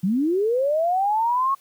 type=linear sweep; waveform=sine; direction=up; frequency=170.9 to 1108.7 Hz; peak=-18 dBFS; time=0.03-1.55 s; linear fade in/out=10 ms; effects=white hiss -57 dBFS RMS until 1.6 s